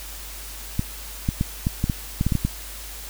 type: clicks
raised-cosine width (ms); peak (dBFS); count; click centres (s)
5; -8; 11; 0.794 / 1.289 / 1.411 / 1.669 / 1.841 / 1.898 / 2.211 / 2.266 / 2.322 / 2.353 / 2.45
effects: added 50 Hz sine -38 dBFS peak until 3.09 s + white hiss -38 dBFS RMS until 3.09 s